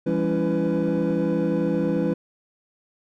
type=tone cluster; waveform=triangle; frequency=169.2 / 200.7 / 279.9 / 333.3 / 498.5 Hz; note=E3 / G3 / C#4 / E4 / B4; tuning=+45 / +41 / +17 / +19 / +16 cents; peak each=-24 dBFS; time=0.06-2.14 s; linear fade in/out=10 ms; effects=tanh soft clip ceiling -12 dBFS